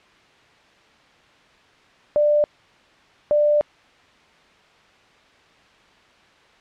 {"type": "tone bursts at uneven times", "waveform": "sine", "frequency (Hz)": 593, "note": "D5", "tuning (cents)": 17, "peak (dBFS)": -14, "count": 2, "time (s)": [[2.16, 2.44], [3.31, 3.61]], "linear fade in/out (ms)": 0, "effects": ["white hiss -53 dBFS RMS until 6.6 s", "low-pass 3000 Hz 12 dB/octave"]}